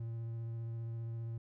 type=tone with vibrato; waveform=triangle; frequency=115 Hz; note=A#2; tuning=23 cents flat; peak=-36 dBFS; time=0-1.38 s; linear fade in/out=5 ms; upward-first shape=triangle; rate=15 Hz; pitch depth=16 cents each way; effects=none